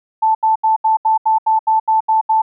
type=tone bursts; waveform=sine; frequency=880 Hz; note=A5; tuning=in tune; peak=-10 dBFS; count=11; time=0.22-2.42 s; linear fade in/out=10 ms; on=130 ms; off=77 ms; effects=none